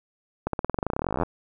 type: accelerating click train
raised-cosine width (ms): 1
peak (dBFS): -11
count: 27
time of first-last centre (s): 0.47-1.234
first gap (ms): 63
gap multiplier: 0.93
effects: none